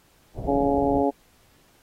pink low-pass noise, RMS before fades -32 dBFS, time 0.34-1.05 s, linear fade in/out 50 ms, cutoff 770 Hz, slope 48 dB/octave
harmonic tone, 140 Hz, C#3, 18 cents sharp, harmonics 2 / 3 / 4 / 5 / 6, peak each -23 / -25 / -26 / -27 / -28 dBFS, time 0.47-1.11 s, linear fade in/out 20 ms
effects pink hiss -60 dBFS RMS until 1.82 s + AAC 48 kbps

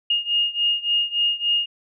sine beating tone pair, 2844 / 2847.5 Hz, F7 / F7, +31 / +33 cents, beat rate 3.5 Hz, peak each -21 / -23 dBFS, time 0.1-1.66 s, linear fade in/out 5 ms, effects none

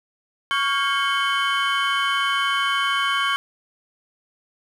triangle tone cluster, 1119 / 1403 / 1611 / 2197 / 3064 Hz, C#6 / F6 / G6 / C#7 / G7, +16 / +8 / +47 / -16 / -40 cents, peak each -21 / -26 / -25 / -27 / -24 dBFS, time 0.51-3.36 s, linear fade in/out 0 ms, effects none

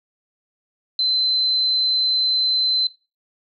sine tone, 4065 Hz, B7, 49 cents sharp, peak -17 dBFS, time 0.99-2.87 s, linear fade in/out 2 ms, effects noise-tail reverb RT60 0.3 s tail -20 dB re dry

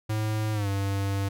square tone with pitch glide, 108.2 to 98.65 Hz, A2 to G2, -29 to +11 cents, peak -26 dBFS, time 0.09-1.29 s, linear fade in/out 10 ms, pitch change -160 cents, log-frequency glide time 0.53-0.68 s, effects none

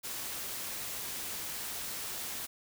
white noise, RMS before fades -39 dBFS, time 0.03-2.47 s, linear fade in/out 20 ms, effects none

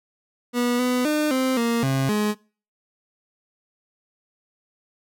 30% pulse tone with pitch steps, 243.1 / 249.5 / 302.5 / 260.4 / 233.3 / 134.5 / 210.3 Hz, B3 / B3 / D#4 / C4 / A#3 / C3 / G#3, -27 / +18 / -49 / -8 / +2 / +48 / +22 cents, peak -17 dBFS, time 0.53-2.35 s, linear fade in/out 50 ms, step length 260 ms, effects noise-tail reverb RT60 0.4 s tail -24 dB re dry

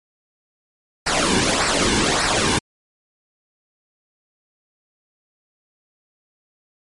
pink noise with flanger, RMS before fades -18 dBFS, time 1.06-2.59 s, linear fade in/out 10 ms, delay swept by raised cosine 0.29 to 1.59 ms, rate 1.7 Hz, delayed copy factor -0.7, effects low-pass 9000 Hz 12 dB/octave + MP3 48 kbps

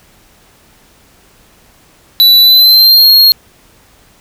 square tone with pitch glide, 3959 to 4268 Hz, B7 to C8, +3 to +34 cents, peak -3 dBFS, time 2.2-3.32 s, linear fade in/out 0 ms, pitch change +131 cents, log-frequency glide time 2.41-3.1 s, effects pink hiss -46 dBFS RMS until 4.2 s

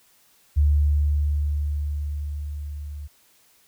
sine tone with level ramp, 73.42 Hz, D2, in tune, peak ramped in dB -14 to -32 dBFS, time 0.56-3.08 s, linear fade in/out 20 ms, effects white hiss -59 dBFS RMS until 3.67 s

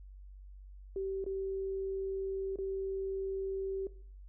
sine tone with dropouts, 386.5 Hz, G4, 24 cents flat, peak -33 dBFS, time 0.96-3.87 s, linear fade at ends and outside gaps 2 ms, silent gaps 1.242-1.263 / 2.559-2.586 s, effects noise-tail reverb RT60 0.5 s tail -17 dB re dry + added 48 Hz sine -48 dBFS peak until 4.28 s

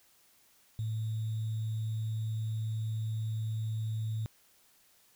sine tone with sample-and-hold, 110 Hz, A2, in tune, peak -31 dBFS, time 0.79-4.26 s, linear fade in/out 0 ms, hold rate 3675 Hz, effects white hiss -65 dBFS RMS until 5.15 s

